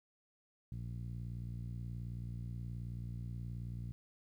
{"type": "tone with low-pass filter", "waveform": "10% pulse", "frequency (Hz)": 58.7, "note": "A#1", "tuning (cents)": 13, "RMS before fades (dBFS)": -43, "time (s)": [0.72, 3.92], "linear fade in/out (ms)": 0, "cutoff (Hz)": 130, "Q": 2.1, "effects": ["12-bit"]}